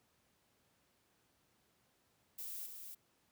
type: noise with echo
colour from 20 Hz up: violet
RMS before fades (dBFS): -45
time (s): 2.38-2.67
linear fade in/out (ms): 10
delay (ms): 280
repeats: 1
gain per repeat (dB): -5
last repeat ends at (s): 2.95
effects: pink hiss -75 dBFS RMS until 3.31 s + high-pass 80 Hz 12 dB/octave